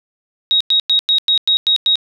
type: tone bursts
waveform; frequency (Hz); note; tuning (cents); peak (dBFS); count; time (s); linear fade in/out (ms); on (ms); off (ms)
sine; 3784; A#7; +25; -10; 8; 0.51-1.956; 0; 95; 98
effects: none